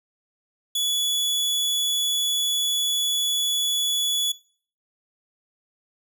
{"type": "tone", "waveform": "sawtooth", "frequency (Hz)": 3412, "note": "G#7", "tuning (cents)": 46, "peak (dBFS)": -19, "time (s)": [0.75, 4.32], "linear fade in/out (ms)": 5, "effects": ["noise-tail reverb RT60 0.5 s tail -21 dB re dry"]}